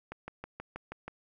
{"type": "click train", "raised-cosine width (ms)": 0.5, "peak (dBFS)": -25, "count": 7, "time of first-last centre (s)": [0.12, 1.08], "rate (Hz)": 6.25, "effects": []}